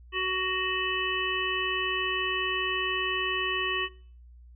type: harmonic tone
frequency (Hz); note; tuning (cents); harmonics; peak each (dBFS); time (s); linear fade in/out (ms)
372.9; F#4; +14; 1 / 3 / 5 / 7 / 8; -33 / -33 / -33 / -33 / -33; 0.12-3.89; 50
effects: noise-tail reverb RT60 0.4 s tail -17 dB re dry + added 60 Hz sine -48 dBFS peak until 4.55 s